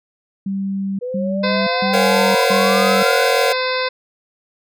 sine tone bursts, 195.3 Hz, G3, 6 cents flat, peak -19 dBFS, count 4, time 0.46-3.03 s, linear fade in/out 5 ms, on 530 ms, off 150 ms
sine exponential sweep, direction up, 484.9 to 1560 Hz, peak -22 dBFS, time 1.01-3.3 s, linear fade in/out 20 ms
harmonic tone, 512 Hz, C5, 38 cents flat, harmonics 1 / 2 / 3 / 4 / 5 / 7 / 8 / 9 / 10, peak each -21 / -24 / -26 / -27 / -28 / -29 / -30 / -31 / -31 dBFS, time 1.43-3.89 s, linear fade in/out 10 ms
square chord, Gb major seventh, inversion first, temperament equal, 466.2 / 554.4 / 698.5 / 740 Hz, Bb4 / Db5 / F5 / Gb5, 0 / 0 / 0 / 0 cents, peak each -20 / -20 / -26 / -23 dBFS, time 1.93-3.53 s, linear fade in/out 10 ms
effects none

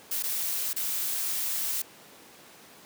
blue noise with dropouts, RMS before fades -30 dBFS, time 0.11-1.82 s, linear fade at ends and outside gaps 5 ms, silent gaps 0.226-0.235 / 0.732-0.762 s, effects pink hiss -51 dBFS RMS until 2.85 s + high-pass 200 Hz 12 dB/octave

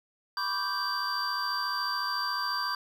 triangle tone cluster, 993 / 1100 / 1174 / 1566 / 4701 Hz, B5 / C#6 / D6 / G6 / D8, +9 / -14 / -1 / -2 / +1 cents, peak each -34 / -37 / -33 / -33 / -32 dBFS, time 0.37-2.75 s, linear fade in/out 2 ms, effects 10-bit

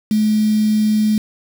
sine tone with quantisation, 214.2 Hz, A3, 46 cents flat, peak -12 dBFS, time 0.11-1.18 s, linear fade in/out 2 ms, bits 5, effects none

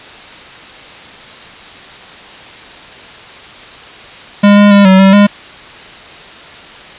square tone with pitch steps, 203.6 / 204.9 / 201.5 / 189.3 / 193.2 / 204.1 Hz, G#3 / G#3 / G3 / F#3 / G3 / G#3, -34 / -23 / +48 / +40 / -25 / -30 cents, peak -3 dBFS, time 4.43-5.27 s, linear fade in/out 10 ms, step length 140 ms, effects white hiss -32 dBFS RMS until 6.98 s + resampled to 8000 Hz

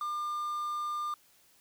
triangle tone with quantisation, 1200 Hz, D6, 37 cents sharp, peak -30 dBFS, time 0.01-1.14 s, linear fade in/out 2 ms, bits 9, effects white hiss -64 dBFS RMS until 1.6 s

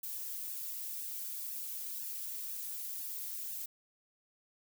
violet noise with flanger, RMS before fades -41 dBFS, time 0.03-3.66 s, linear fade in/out 5 ms, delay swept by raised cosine 1.1 to 5.2 ms, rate 2 Hz, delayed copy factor +0.95, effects none

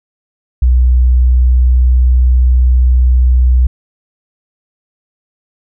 sine tone with pitch glide, 62.1 to 62.5 Hz, B1 to B1, +10 to +21 cents, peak -5 dBFS, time 0.62-3.67 s, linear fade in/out 5 ms, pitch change +11 cents, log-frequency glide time 0.98-2.28 s, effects none

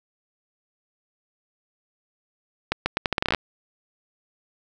accelerating click train, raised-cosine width 0.3 ms, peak -5 dBFS, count 13, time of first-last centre 2.72-3.347 s, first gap 140 ms, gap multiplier 0.79, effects none

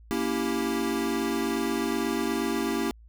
square chord, A# diminished seventh, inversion none, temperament equal with one note detuned, 233.1 / 281.1 / 329.6 / 392 Hz, A#3 / C#4 / E4 / G4, 0 / +24 / 0 / 0 cents, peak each -32 dBFS, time 0.11-2.91 s, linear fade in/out 0 ms, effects added 56 Hz sine -48 dBFS peak until 3.08 s

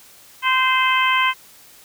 harmonic tone, 518 Hz, C5, 17 cents flat, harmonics 2 / 3 / 4 / 5 / 6, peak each -18 / -23 / -21 / -23 / -24 dBFS, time 0.42-1.34 s, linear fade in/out 50 ms, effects white hiss -47 dBFS RMS until 1.84 s

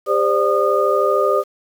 sine tone cluster, 399.6 / 519 / 592 / 1224 Hz, G4 / C5 / D5 / D#6, +33 / -14 / +14 / -29 cents, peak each -19 dBFS, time 0.06-1.44 s, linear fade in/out 50 ms, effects 7-bit

